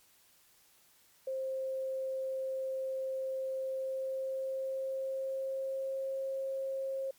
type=tone with pitch glide; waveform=sine; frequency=528 to 536.6 Hz; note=C5 to C5; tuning=+16 to +44 cents; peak=-33 dBFS; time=1.27-7.11 s; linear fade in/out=5 ms; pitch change=+28 cents; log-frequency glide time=3.71-6.19 s; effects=white hiss -65 dBFS RMS until 7.18 s + MP3 96 kbps